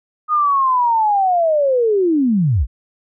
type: linear sweep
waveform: sine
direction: down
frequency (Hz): 1244.5 to 46.25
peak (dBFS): -12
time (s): 0.28-2.67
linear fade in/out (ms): 50
effects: none